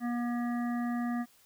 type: harmonic tone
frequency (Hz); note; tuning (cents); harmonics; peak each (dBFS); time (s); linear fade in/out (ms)
240; B3; -49; 1 / 3 / 5 / 7 / 8; -30 / -40 / -44 / -47 / -48; 0-1.26; 50
effects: white hiss -63 dBFS RMS until 1.45 s